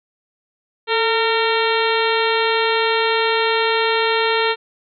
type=harmonic tone with a mistuned harmonic; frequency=457.1 Hz; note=A#4; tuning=34 cents flat; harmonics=1 / 2 / 3 / 4 / 5 / 6 / 7 / 8 / 9; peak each=-19 / -22 / -24 / -25 / -26 / -27 / -27 / -28 / -29 dBFS; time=0.87-4.56 s; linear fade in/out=50 ms; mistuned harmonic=1; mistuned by=-48 cents; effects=none